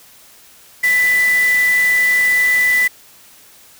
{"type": "tone in noise", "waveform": "sine", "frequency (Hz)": 1988, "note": "B6", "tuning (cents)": 11, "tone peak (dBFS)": -11, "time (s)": [0.83, 2.88], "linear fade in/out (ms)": 10, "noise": "white", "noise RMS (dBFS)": -27, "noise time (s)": [0.83, 2.88], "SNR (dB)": 13, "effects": ["white hiss -45 dBFS RMS until 3.79 s"]}